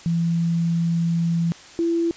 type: tone pair in turn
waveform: sine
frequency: 168 / 336 Hz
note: E3 / E4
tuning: +33 / +33 cents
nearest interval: octave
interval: 1200 cents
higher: second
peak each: -18 dBFS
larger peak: neither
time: 0.06-1.52 / 1.79-2.11 s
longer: first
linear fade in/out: 0 ms
effects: white hiss -44 dBFS RMS until 2.16 s + resampled to 16000 Hz